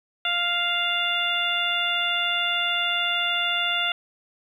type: harmonic tone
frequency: 698.5 Hz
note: F5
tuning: in tune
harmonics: 1 / 2 / 3 / 4 / 5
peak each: -32 / -28 / -30 / -26 / -27 dBFS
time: 0.25-3.92 s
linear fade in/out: 2 ms
effects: 9-bit